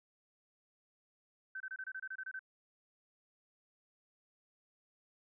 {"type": "tone bursts", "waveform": "sine", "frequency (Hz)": 1537, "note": "G6", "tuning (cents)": -35, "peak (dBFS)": -40, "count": 11, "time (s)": [1.55, 2.393], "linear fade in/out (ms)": 5, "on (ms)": 53, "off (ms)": 26, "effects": []}